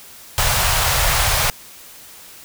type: band-stop noise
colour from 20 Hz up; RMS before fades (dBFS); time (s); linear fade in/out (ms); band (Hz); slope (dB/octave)
pink; -17; 0.38-1.5; 0; 130 to 600; 24
effects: white hiss -41 dBFS RMS until 2.44 s